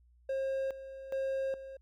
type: tone with tremolo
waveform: triangle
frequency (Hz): 536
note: C5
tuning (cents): +42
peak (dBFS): -29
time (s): 0.29-1.77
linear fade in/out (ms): 5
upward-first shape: square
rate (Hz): 1.2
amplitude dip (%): 75
effects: added 60 Hz sine -61 dBFS peak until 1.81 s